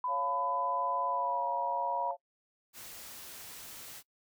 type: tone with pitch glide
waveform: sine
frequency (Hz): 1000 to 959.3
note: B5 to A#5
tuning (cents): +21 to +49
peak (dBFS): -31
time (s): 0.04-2.11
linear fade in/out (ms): 2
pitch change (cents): -72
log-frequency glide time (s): 1.07-1.47
type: chord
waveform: sine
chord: Db augmented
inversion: none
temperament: equal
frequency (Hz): 554.4 / 698.5 / 880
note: Db5 / F5 / A5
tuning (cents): 0 / 0 / 0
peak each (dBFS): -38 / -37 / -42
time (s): 0.07-2.17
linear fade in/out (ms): 50
type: noise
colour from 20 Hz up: white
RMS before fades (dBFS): -47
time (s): 2.73-4.03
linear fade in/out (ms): 50
effects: noise-tail reverb RT60 0.1 s tail -23 dB re dry